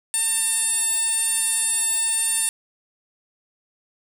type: tone with band-pass filter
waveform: 15% pulse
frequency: 899 Hz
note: A5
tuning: 37 cents sharp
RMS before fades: -22 dBFS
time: 0.14-2.49 s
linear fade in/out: 0 ms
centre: 9700 Hz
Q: 3.5
effects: none